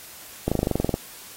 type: slowing click train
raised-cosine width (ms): 2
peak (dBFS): -8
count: 12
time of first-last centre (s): 0.48-0.941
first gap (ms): 36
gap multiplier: 1.03
effects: white hiss -43 dBFS RMS until 1.36 s + AAC 48 kbps